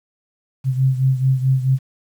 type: beating tone pair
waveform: sine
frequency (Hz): 130.81 / 135.41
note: C3 / C#3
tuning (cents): 0 / -40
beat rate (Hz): 4.6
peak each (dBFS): -15 / -20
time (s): 0.64-1.79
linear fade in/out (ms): 50
effects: 8-bit